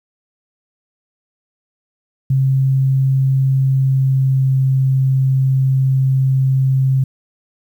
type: tone with pitch glide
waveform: sine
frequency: 133.8 to 132.88 Hz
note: C3 to C3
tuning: +39 to +27 cents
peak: -11 dBFS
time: 2.3-7.04 s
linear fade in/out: 5 ms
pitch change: -12 cents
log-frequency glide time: 3.61-4.54 s
effects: 8-bit